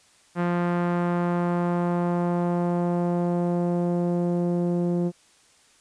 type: tone with low-pass filter sweep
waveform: sawtooth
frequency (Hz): 174.61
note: F3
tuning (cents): 0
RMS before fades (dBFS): -24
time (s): 0.35-5.12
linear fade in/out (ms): 50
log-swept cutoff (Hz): 1600 to 420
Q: 1.2
effects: white hiss -58 dBFS RMS until 5.8 s + resampled to 22050 Hz